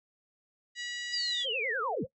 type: harmonic tone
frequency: 969 Hz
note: B5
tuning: 33 cents flat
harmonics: 2 / 3 / 4 / 5 / 6 / 7 / 8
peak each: -39 / -43 / -43 / -46 / -52 / -49 / -54 dBFS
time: 0.75-1.46 s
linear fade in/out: 50 ms
type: linear sweep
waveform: sine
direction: down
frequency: 4978 to 69.3 Hz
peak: -30 dBFS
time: 1.12-2.05 s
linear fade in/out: 20 ms
type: tone with vibrato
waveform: sine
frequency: 483.3 Hz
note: B4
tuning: 38 cents flat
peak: -36 dBFS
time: 1.44-2.07 s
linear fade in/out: 20 ms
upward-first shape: sine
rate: 10 Hz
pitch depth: 210 cents each way
effects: noise-tail reverb RT60 0.1 s tail -20 dB re dry